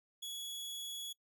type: tone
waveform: sawtooth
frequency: 3370 Hz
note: G#7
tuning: 25 cents sharp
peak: -38 dBFS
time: 0.22-1.13 s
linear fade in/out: 10 ms
effects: noise-tail reverb RT60 0.1 s tail -25 dB re dry